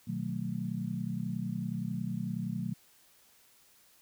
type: chord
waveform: sine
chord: B dominant seventh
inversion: none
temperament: just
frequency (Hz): 123.47 / 154.34 / 185.21 / 222.2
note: B2 / D#3 / F#3 / A3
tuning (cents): 0 / -14 / +2 / +17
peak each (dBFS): -39 / -39 / -36 / -38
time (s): 0.07-2.74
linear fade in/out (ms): 10
effects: white hiss -63 dBFS RMS until 4.01 s